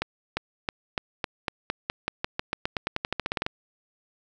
accelerating click train, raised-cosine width 0.3 ms, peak -10 dBFS, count 24, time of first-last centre 0.02-3.464 s, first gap 350 ms, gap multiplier 0.91, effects none

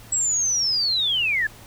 sine linear sweep, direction down, 7800 to 1663 Hz, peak -19 dBFS, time 0.12-1.47 s, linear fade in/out 5 ms, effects added 112 Hz sine -48 dBFS peak until 1.66 s + pink hiss -46 dBFS RMS until 1.66 s

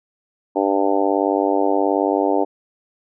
harmonic tone, 98.7 Hz, G2, 12 cents sharp, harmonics 3 / 4 / 5 / 6 / 7 / 8 / 9, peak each -21 / -22 / -23 / -24 / -24 / -25 / -26 dBFS, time 0.55-2.45 s, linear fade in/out 20 ms, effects none

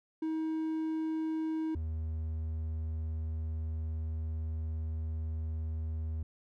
triangle tone pair in turn, 317.6 / 79.4 Hz, D#4 / D#2, +36 / +36 cents, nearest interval 2 octaves, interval 2400 cents, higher first, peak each -29 / -31 dBFS, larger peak first, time 0.22-1.75 / 1.75-6.23 s, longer second, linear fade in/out 5 ms, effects none

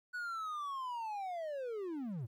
triangle linear sweep, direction down, 1485 to 100.9 Hz, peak -36 dBFS, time 0.13-2.27 s, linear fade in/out 20 ms, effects 13-bit

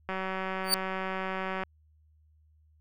click train, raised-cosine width 0.5 ms, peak -19 dBFS, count 293, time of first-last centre 0.09-1.635 s, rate 189 Hz
sawtooth tone with exponential growth, 4593 Hz, D8, 39 cents flat, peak -15 dBFS, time 0.64-0.74 s, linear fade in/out 0 ms, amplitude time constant 21 ms
effects added 77 Hz sine -60 dBFS peak until 2.8 s

